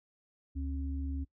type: tone pair together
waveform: sine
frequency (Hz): 71.7 / 270.7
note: D2 / C#4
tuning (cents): -41 / -41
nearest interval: octave + major seventh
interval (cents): 2300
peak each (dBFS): -34 / -40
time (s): 0.55-1.25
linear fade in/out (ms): 20
effects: noise-tail reverb RT60 0.1 s tail -20 dB re dry